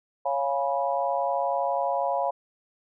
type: chord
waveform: sine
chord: C# dominant seventh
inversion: none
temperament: equal with one note detuned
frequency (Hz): 554.4 / 698.5 / 830.6 / 979.2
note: C#5 / E#5 / G#5 / B5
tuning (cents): 0 / 0 / 0 / -15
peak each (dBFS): -28 / -28 / -30 / -30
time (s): 0.25-2.31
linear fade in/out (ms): 10
effects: none